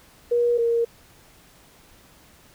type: tone pair in turn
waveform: sine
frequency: 477.9 / 466.2 Hz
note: A#4 / A#4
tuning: +43 / 0 cents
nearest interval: unison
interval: 43 cents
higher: first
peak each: -17 / -18 dBFS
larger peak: first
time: 0.31-0.58 / 0.58-0.85 s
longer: neither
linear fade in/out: 10 ms
effects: pink hiss -53 dBFS RMS until 2.54 s